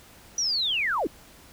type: linear sweep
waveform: sine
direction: down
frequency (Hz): 5920 to 246.9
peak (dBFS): -23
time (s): 0.38-1.07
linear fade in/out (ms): 2
effects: pink hiss -51 dBFS RMS until 1.52 s